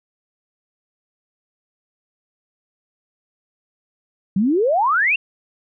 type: exponential sweep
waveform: sine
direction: up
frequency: 179.8 to 2789 Hz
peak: -14 dBFS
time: 4.36-5.16 s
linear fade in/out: 5 ms
effects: none